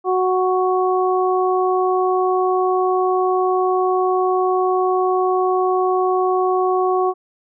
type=harmonic tone; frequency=370 Hz; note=F#4; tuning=in tune; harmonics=1 / 2 / 3; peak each=-17 / -20 / -22 dBFS; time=0.04-7.14 s; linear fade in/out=50 ms; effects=none